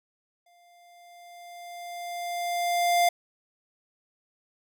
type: tone with exponential growth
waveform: square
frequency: 698.5 Hz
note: F5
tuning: in tune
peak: -19 dBFS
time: 0.46-3.09 s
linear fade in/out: 5 ms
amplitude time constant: 570 ms
effects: none